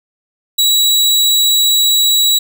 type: tone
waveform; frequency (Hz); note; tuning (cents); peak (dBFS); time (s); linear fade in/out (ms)
sawtooth; 3895; B7; -25; -6; 0.58-2.39; 10
effects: none